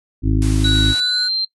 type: harmonic tone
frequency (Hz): 52.7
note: G#1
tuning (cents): +26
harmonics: 1 / 2 / 3 / 5 / 6 / 7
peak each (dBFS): -16 / -18 / -28 / -21 / -24 / -34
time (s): 0.22-0.95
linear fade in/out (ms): 50
type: noise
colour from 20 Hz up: white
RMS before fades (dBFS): -30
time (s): 0.42-1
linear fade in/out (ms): 0
type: tone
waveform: square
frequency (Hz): 1480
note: F#6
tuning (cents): 0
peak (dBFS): -25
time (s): 0.64-1.29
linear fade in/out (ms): 20
type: tone with pitch glide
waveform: sine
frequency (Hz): 3892 to 4147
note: B7 to C8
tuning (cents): -26 to -16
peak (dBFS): -16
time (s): 0.64-1.45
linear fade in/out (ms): 5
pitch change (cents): +110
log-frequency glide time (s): 0.9-1.26
effects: noise-tail reverb RT60 0.1 s tail -20 dB re dry + resampled to 24000 Hz